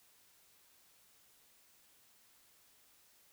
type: silence
effects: white hiss -67 dBFS RMS until 3.32 s